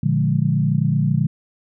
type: chord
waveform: sine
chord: Bb dominant seventh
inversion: none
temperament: equal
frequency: 116.54 / 146.83 / 174.61 / 207.7 Hz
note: Bb2 / D3 / F3 / Ab3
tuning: 0 / 0 / 0 / 0 cents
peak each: -22 / -18 / -22 / -24 dBFS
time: 0.03-1.27 s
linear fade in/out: 5 ms
effects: none